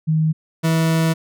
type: tone pair in turn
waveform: sine / 40% pulse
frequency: 157.5 / 162.49 Hz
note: D#3 / E3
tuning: +21 / -25 cents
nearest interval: minor second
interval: 54 cents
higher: second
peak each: -14 dBFS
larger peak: neither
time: 0.07-0.33 / 0.63-1.14 s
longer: second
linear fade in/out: 20 ms
effects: none